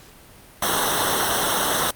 pink noise with comb filter, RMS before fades -21 dBFS, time 0.62-1.91 s, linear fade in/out 5 ms, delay 0.42 ms, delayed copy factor -0.95, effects pink hiss -47 dBFS RMS until 1.95 s + Opus 48 kbps

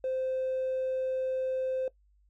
sine tone with hard clipping, 520 Hz, C5, 11 cents flat, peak -29 dBFS, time 0.04-1.88 s, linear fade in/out 2 ms, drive 1 dB, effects noise-tail reverb RT60 0.1 s tail -19 dB re dry + added 50 Hz sine -62 dBFS peak until 2.29 s

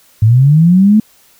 sine linear sweep, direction up, 103.9 to 220 Hz, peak -4 dBFS, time 0.22-1 s, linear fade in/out 5 ms, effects white hiss -48 dBFS RMS until 1.39 s

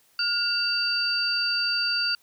sine tone cluster, 1426 / 2746 / 4639 Hz, F6 / F7 / D8, +36 / -30 / -22 cents, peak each -28 / -32 / -24 dBFS, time 0.19-2.15 s, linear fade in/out 2 ms, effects white hiss -62 dBFS RMS until 2.22 s

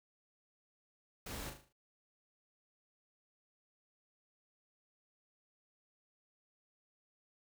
pink noise with echo, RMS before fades -45 dBFS, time 1.26-1.5 s, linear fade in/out 5 ms, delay 38 ms, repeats 6, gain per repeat -6 dB, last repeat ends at 1.728 s, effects none

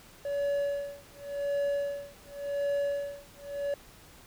triangle tone with tremolo, 568 Hz, C#5, 42 cents sharp, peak -24 dBFS, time 0.25-3.74 s, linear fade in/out 2 ms, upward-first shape sine, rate 0.9 Hz, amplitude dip 100%, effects pink hiss -54 dBFS RMS until 4.26 s

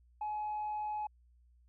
sine tone, 846 Hz, G#5, 32 cents sharp, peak -33 dBFS, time 0.21-1.07 s, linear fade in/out 5 ms, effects tanh soft clip ceiling -32 dBFS + added 60 Hz sine -62 dBFS peak until 1.68 s

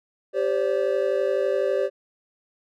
triangle chord, G suspended fourth, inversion none, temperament equal with one note detuned, 392 / 523.3 / 575.2 Hz, G4 / C5 / D5, 0 / 0 / -36 cents, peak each -23 dBFS, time 0.33-1.9 s, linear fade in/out 50 ms, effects none

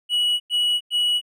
triangle tone bursts, 2928 Hz, F#7, 19 cents flat, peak -16 dBFS, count 3, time 0.09-1.214 s, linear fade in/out 50 ms, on 310 ms, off 97 ms, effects none

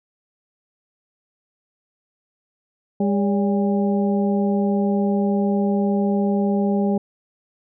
harmonic tone with a mistuned harmonic, 201.7 Hz, G3, 50 cents sharp, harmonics 1 / 2 / 3 / 4, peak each -18 / -24 / -28 / -30 dBFS, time 3-6.98 s, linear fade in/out 5 ms, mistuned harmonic 3, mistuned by -84 cents, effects none

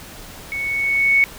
sine tone with level ramp, 2217 Hz, C#7, in tune, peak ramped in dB -23 to -10 dBFS, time 0.52-1.24 s, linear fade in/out 0 ms, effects pink hiss -38 dBFS RMS until 1.38 s

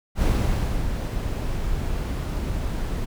brown noise with ADSR envelope, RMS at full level -19 dBFS, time 0.15-3.06 s, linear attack 70 ms, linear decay 610 ms, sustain -7 dB, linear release 21 ms, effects none

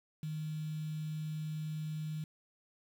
sine tone with quantisation, 154.9 Hz, D#3, 7 cents flat, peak -36 dBFS, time 0.23-2.24 s, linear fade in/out 2 ms, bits 9, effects none

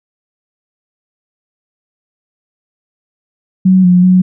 sine tone with pitch steps, 186.9 / 179.4 / 183.8 Hz, F#3 / F3 / F#3, +18 / +47 / -11 cents, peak -4 dBFS, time 3.65-4.22 s, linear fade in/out 10 ms, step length 190 ms, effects none

